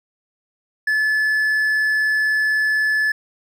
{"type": "tone", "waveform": "triangle", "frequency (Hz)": 1728, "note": "A6", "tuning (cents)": -32, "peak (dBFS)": -14, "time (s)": [0.87, 3.12], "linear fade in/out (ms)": 5, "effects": []}